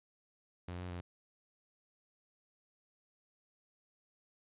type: tone with pitch steps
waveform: sawtooth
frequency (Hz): 88.5 / 90.1 / 88.1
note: F2 / F#2 / F2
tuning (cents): +23 / -45 / +16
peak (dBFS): -37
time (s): 0.68-1.01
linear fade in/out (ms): 5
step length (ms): 110
effects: resampled to 8000 Hz